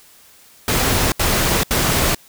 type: noise bursts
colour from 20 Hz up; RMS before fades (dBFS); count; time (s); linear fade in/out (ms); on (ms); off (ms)
pink; -17; 3; 0.68-2.148; 2; 440; 74
effects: white hiss -48 dBFS RMS until 2.28 s